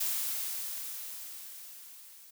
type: noise with level ramp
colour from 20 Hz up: blue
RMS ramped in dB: -31 to -54 dBFS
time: 0-2.31 s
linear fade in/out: 10 ms
effects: none